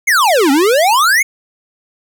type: exponential two-way sweep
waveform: square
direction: down then up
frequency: 2256 to 261.6 to 2256 Hz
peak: -9 dBFS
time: 0.07-1.23 s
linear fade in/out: 10 ms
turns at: 0.51 s
effects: none